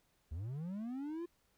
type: linear sweep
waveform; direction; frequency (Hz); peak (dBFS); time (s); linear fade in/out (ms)
triangle; up; 69.3 to 351.6; -37; 0.31-1.26; 10
effects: pink hiss -75 dBFS RMS until 1.57 s